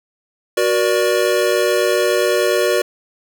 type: chord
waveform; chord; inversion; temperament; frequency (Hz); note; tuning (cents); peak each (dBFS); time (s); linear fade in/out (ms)
square; Gb augmented; none; equal with one note detuned; 370 / 477.1 / 587.3; Gb4 / Bb4 / D5; 0 / +40 / 0; -19; 0.57-2.82; 5
effects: none